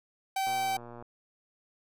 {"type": "tone", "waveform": "45% pulse", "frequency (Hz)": 772, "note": "G5", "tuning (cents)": -27, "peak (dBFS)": -28, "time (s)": [0.36, 0.77], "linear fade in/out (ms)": 5}
{"type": "click train", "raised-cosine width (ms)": 1, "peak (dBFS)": -32, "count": 67, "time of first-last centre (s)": [0.47, 1.025], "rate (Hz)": 119}
{"effects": []}